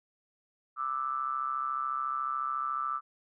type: ring-modulated tone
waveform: triangle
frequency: 67 Hz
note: C2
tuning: 42 cents sharp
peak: -25 dBFS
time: 0.76-3.01 s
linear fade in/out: 50 ms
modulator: 1250 Hz
effects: none